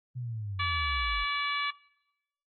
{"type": "linear sweep", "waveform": "sine", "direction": "down", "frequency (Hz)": [127.4, 43.88], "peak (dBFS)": -33, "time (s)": [0.15, 1.25], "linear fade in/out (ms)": 20}
{"type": "harmonic tone", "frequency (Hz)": 575, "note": "D5", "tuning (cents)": -37, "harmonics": [2, 3, 4, 5, 6, 7], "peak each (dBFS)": [-31, -37, -33, -39, -38, -42], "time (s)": [0.59, 1.71], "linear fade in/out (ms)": 10}
{"effects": ["noise-tail reverb RT60 0.9 s tail -23 dB re dry", "AAC 32 kbps"]}